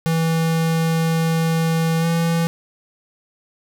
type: tone with pitch glide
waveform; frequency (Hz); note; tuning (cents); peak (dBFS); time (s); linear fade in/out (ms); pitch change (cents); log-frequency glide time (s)
square; 163.4 to 166.64; E3 to E3; -15 to +19; -17; 0.06-2.47; 0; +34; 2-2.06
effects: none